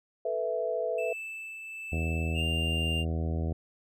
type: chord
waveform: sine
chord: A suspended second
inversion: none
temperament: equal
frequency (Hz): 440 / 493.9 / 659.3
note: A4 / B4 / E5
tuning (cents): 0 / 0 / 0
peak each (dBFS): -34 / -32 / -31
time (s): 0.25-1.13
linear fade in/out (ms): 5
type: tone with tremolo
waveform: triangle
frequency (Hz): 2637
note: E7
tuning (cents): 0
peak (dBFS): -34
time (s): 0.98-2.42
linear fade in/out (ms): 5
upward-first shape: triangle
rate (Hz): 1.2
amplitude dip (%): 40
type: harmonic tone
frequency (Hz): 81.2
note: E2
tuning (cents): -26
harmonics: 1 / 2 / 3 / 4 / 5 / 6 / 7 / 8 / 9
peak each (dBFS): -29 / -35 / -39 / -41 / -43 / -45 / -46 / -47 / -48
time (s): 1.92-3.53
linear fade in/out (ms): 5
type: tone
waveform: triangle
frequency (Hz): 2794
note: F7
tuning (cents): 0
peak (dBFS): -29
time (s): 2.34-3.05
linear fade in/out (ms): 50
effects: none